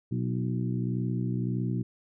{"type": "harmonic tone with a mistuned harmonic", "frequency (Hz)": 61.7, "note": "B1", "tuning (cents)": -1, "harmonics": [2, 3, 4, 5, 6], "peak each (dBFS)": [-29, -32, -36, -38, -42], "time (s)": [0.11, 1.83], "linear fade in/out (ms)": 10, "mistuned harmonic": 5, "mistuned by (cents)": 45, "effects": []}